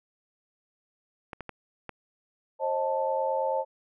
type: clicks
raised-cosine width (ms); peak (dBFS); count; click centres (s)
0.5; -22; 4; 1.332 / 1.407 / 1.493 / 1.893
type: chord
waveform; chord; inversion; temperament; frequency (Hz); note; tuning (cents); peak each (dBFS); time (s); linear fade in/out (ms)
sine; A diminished; first; equal with one note detuned; 533 / 622.3 / 880; C5 / Eb5 / A5; +32 / 0 / 0; -28 / -32 / -29; 2.59-3.65; 50
effects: none